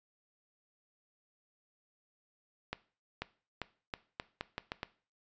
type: accelerating click train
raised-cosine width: 0.3 ms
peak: -20 dBFS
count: 9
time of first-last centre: 2.73-4.831 s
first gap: 490 ms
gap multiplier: 0.81
effects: noise-tail reverb RT60 0.4 s tail -18 dB re dry + resampled to 16000 Hz